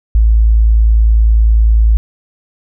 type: tone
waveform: sine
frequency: 55 Hz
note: A1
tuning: in tune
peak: -5 dBFS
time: 0.15-1.97 s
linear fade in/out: 0 ms
effects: none